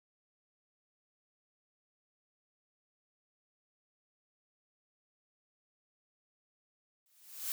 blue noise with exponential growth, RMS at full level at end -34 dBFS, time 7.06-7.52 s, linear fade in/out 0 ms, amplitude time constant 98 ms, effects none

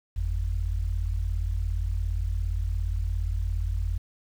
sine tone pair together, 47.52 / 84.8 Hz, F#1 / E2, +47 / +50 cents, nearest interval minor seventh, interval 1003 cents, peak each -26 / -28 dBFS, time 0.16-3.98 s, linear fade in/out 10 ms, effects tanh soft clip ceiling -17 dBFS + 9-bit

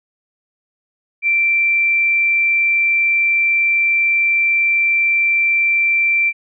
sine tone, 2349 Hz, D7, in tune, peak -12 dBFS, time 1.22-6.33 s, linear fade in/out 50 ms, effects none

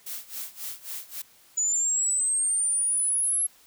blue noise with tremolo, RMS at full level -34 dBFS, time 0.06-1.22 s, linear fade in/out 5 ms, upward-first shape sine, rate 3.7 Hz, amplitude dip 90%
sine exponential sweep, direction up, 6890 to 11190 Hz, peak -22 dBFS, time 1.57-3.47 s, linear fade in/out 10 ms
effects white hiss -57 dBFS RMS until 3.66 s

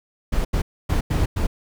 brown noise bursts at uneven times, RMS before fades -20 dBFS, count 5, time 0.32-0.45 / 0.53-0.62 / 0.89-1.01 / 1.1-1.26 / 1.36-1.47 s, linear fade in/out 10 ms, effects none

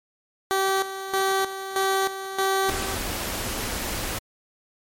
15% pulse tone with tremolo, 386 Hz, G4, 27 cents flat, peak -14 dBFS, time 0.51-2.95 s, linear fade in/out 0 ms, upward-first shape square, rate 1.6 Hz, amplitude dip 70%
pink band-stop noise, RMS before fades -29 dBFS, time 2.68-4.19 s, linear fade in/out 10 ms, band 120 to 170 Hz, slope 96 dB/octave
effects MP3 64 kbps

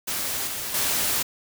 white noise with level steps, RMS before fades -28 / -31 / -24 dBFS, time 0.07-1.23 s, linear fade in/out 10 ms, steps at 0.47 / 0.74 s, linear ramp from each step 5 ms, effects none

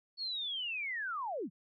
sine linear sweep, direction down, 4435 to 135.5 Hz, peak -35 dBFS, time 0.17-1.5 s, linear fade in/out 50 ms, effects none

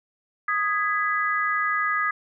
sine chord, G# minor, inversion second, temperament equal with one note detuned, 1244.5 / 1661.2 / 1992.7 Hz, D#6 / G#6 / B6, 0 / 0 / +15 cents, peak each -24 / -26 / -28 dBFS, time 0.48-2.11 s, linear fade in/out 5 ms, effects none

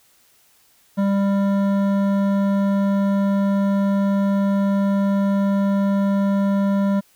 triangle tone with hard clipping, 198.2 Hz, G3, 19 cents sharp, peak -18 dBFS, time 0.97-7.01 s, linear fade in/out 20 ms, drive 16 dB, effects white hiss -57 dBFS RMS until 7.15 s

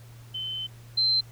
sine tone pair in turn, 3064 / 4108 Hz, G7 / C8, -40 / -33 cents, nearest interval perfect fourth, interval 507 cents, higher second, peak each -30 / -20 dBFS, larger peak second, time 0.34-0.67 / 0.97-1.21 s, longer first, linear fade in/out 10 ms, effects added 117 Hz sine -45 dBFS peak until 1.31 s + pink hiss -55 dBFS RMS until 1.31 s

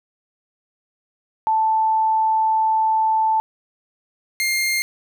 sine / sawtooth tone pair in turn, 880 / 2116 Hz, A5 / C7, 0 / +19 cents, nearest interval octave + minor third, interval 1519 cents, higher second, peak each -15 / -15 dBFS, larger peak neither, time 1.47-3.4 / 4.4-4.82 s, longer first, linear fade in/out 0 ms, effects none

